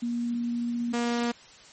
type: tone pair in turn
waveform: sine / sawtooth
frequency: 237.7 / 237.7 Hz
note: A#3 / A#3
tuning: +34 / +34 cents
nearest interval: unison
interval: 0 cents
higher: neither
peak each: -26 / -21 dBFS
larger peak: second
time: 0.02-0.93 / 0.93-1.32 s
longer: first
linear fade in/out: 10 ms
effects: white hiss -51 dBFS RMS until 1.72 s + MP3 32 kbps